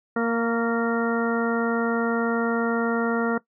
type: harmonic tone with a mistuned harmonic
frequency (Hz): 231.8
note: A#3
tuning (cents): -10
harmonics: 1 / 2 / 3 / 4 / 5 / 6 / 8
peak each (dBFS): -24 / -25 / -32 / -35 / -34 / -29 / -36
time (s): 0.16-3.38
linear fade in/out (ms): 5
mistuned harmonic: 5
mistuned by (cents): -23
effects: noise-tail reverb RT60 0.1 s tail -19 dB re dry